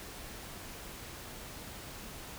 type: silence
effects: pink hiss -46 dBFS RMS until 2.38 s